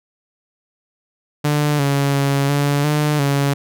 sawtooth tone with pitch steps, 148 / 140.3 / 139.5 / 143.2 / 149.7 / 140.6 Hz, D3 / C#3 / C#3 / D3 / D3 / C#3, +14 / +21 / +11 / -43 / +33 / +25 cents, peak -11 dBFS, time 1.44-3.54 s, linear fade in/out 10 ms, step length 350 ms, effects none

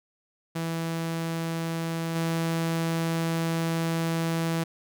sawtooth tone with level steps, 164.81 Hz, E3, in tune, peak -24 / -21 dBFS, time 0.55-4.64 s, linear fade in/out 10 ms, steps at 2.15 s, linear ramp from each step 10 ms, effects none

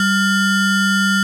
square ring-modulated tone, 800 Hz, G5, 35 cents sharp, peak -11 dBFS, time 0-1.23 s, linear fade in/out 2 ms, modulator 605 Hz, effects low-pass 10000 Hz 12 dB/octave + 8-bit

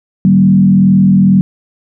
sine tone with frequency modulation, 190.6 Hz, G3, 48 cents flat, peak -4 dBFS, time 0.25-1.41 s, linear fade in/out 0 ms, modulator 42.1 Hz, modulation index 0.78, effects none

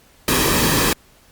pink noise with comb filter, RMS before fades -17 dBFS, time 0.28-0.93 s, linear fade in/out 2 ms, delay 1.4 ms, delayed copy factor -0.55, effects pink hiss -52 dBFS RMS until 1.31 s + Opus 48 kbps

